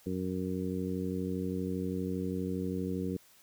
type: harmonic tone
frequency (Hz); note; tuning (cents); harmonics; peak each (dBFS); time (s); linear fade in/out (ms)
92.5; F#2; 0; 1 / 2 / 3 / 4 / 5; -40 / -35 / -37 / -40 / -40; 0.06-3.17; 5
effects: white hiss -61 dBFS RMS until 3.42 s

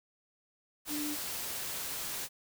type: tone in noise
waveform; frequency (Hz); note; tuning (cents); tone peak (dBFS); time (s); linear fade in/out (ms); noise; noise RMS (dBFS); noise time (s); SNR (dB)
sine; 296.8; D4; +18; -35; 0.88-1.17; 50; white; -38; 0.85-2.29; 0
effects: none

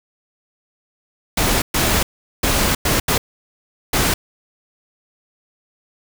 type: noise bursts at uneven times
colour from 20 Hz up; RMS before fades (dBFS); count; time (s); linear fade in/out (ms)
pink; -17; 6; 1.37-1.62 / 1.74-2.03 / 2.43-2.75 / 2.85-3 / 3.08-3.18 / 3.93-4.14; 5
effects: none

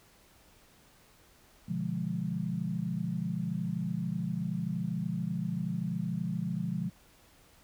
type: chord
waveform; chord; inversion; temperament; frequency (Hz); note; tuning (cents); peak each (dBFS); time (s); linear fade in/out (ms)
sine; B diminished seventh; none; equal; 123.47 / 146.83 / 174.61 / 207.7; B2 / D3 / F3 / Ab3; 0 / 0 / 0 / 0; -39 / -38 / -33 / -37; 1.68-6.9; 10
effects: pink hiss -61 dBFS RMS until 7.63 s

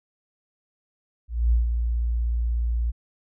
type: tone with ADSR envelope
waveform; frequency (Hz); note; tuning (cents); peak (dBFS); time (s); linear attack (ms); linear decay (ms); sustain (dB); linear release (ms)
sine; 58.27; A#1; 0; -15; 1.28-2.92; 240; 140; -6; 25
effects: none

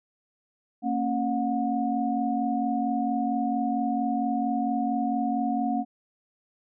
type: tone cluster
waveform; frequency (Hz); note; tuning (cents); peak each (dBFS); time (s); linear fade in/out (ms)
sine; 229.8 / 274.2 / 723; A#3 / C#4 / F#5; -25 / -19 / -40; -28; 0.82-5.85; 50
effects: none

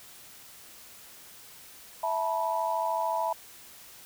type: chord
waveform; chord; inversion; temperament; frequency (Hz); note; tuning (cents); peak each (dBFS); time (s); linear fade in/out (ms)
sine; E suspended fourth; none; equal with one note detuned; 659.3 / 880 / 973.6; E5 / A5 / B5; 0 / 0 / -25; -31 / -31 / -30; 2.03-3.33; 5
effects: white hiss -50 dBFS RMS until 4.05 s

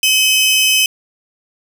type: tone pair together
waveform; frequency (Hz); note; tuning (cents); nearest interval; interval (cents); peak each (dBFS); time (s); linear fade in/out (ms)
sawtooth; 2559 / 3047; D#7 / G7; +48 / -50; minor third; 302; -10; 0.03-0.86; 2
effects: none

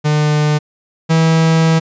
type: tone pair in turn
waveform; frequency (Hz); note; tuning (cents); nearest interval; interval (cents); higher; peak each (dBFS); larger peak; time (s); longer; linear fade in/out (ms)
45% pulse; 150.1 / 162.09; D3 / E3; +38 / -29; minor second; 133; second; -11 / -9; second; 0.04-0.59 / 1.09-1.8; second; 20
effects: resampled to 16000 Hz

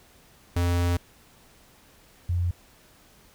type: tone pair in turn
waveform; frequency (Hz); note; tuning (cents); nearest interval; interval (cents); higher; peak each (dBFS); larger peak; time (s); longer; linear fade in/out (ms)
square / sine; 87.31 / 87.78; F2 / F2; 0 / +9; unison; 9; second; -22; neither; 0.56-0.97 / 2.29-2.51; first; 5
effects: pink hiss -56 dBFS RMS until 3.34 s

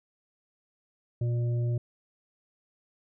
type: harmonic tone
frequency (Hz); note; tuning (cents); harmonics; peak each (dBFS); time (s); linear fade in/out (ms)
119.4; A#2; +42; 1 / 3 / 5; -25 / -40 / -44; 1.21-1.78; 5
effects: none

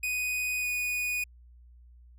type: tone with pitch glide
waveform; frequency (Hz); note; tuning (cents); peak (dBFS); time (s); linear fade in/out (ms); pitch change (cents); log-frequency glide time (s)
45% pulse; 2489 to 2475; D#7 to D#7; 0 to -10; -28; 0.03-1.24; 5; -10; 0.58-0.66
effects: added 60 Hz sine -51 dBFS peak until 2.18 s

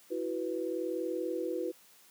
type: chord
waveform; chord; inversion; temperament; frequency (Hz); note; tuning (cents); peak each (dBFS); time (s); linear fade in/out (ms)
sine; E suspended second; none; equal; 329.6 / 370 / 493.9; E4 / F#4 / B4; 0 / 0 / 0; -36 / -36 / -36; 0.1-1.72; 20
effects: white hiss -60 dBFS RMS until 2.1 s + high-pass 150 Hz 12 dB/octave

